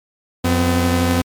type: tone pair together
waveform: sawtooth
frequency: 88.71 / 254.2 Hz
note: F2 / C4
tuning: +28 / -50 cents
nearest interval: octave + tritone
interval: 1822 cents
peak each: -13 dBFS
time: 0.44-1.22 s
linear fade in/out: 10 ms
effects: MP3 96 kbps